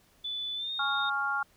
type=tone with pitch glide; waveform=sine; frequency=3483 to 3690 Hz; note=A7 to A#7; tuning=-18 to -18 cents; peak=-32 dBFS; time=0.24-1.1 s; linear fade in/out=10 ms; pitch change=+100 cents; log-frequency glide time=0.55-0.72 s
type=chord; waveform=sine; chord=Db major; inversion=second; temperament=equal; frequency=830.6 / 1108.7 / 1396.9 Hz; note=Ab5 / Db6 / F6; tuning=0 / 0 / 0 cents; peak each=-34 / -35 / -29 dBFS; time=0.79-1.43 s; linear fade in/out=5 ms
effects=pink hiss -64 dBFS RMS until 1.56 s